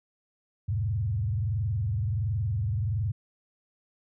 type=tone with frequency modulation; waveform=sine; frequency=103.83 Hz; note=G#2; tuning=in tune; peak=-25 dBFS; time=0.68-3.12 s; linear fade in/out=10 ms; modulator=21.4 Hz; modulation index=0.96; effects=none